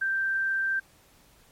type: tone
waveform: sine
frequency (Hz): 1569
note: G6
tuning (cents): +1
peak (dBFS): -24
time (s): 0.01-0.8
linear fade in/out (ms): 10
effects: pink hiss -59 dBFS RMS until 1.51 s + MP3 64 kbps